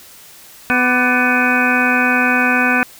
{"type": "harmonic tone with a mistuned harmonic", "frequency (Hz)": 249.8, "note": "B3", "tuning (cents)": 20, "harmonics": [1, 2, 3, 4, 5, 6, 7, 9, 10], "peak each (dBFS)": [-18, -25, -22, -26, -24, -16, -22, -24, -19], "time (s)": [0.7, 2.83], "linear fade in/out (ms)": 0, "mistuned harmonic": 5, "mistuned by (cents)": -93, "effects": ["white hiss -41 dBFS RMS until 2.99 s"]}